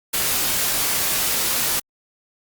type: noise with comb filter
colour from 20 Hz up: white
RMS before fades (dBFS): -21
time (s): 0.13-1.8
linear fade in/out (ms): 10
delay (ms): 19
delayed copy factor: -0.5
effects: Opus 48 kbps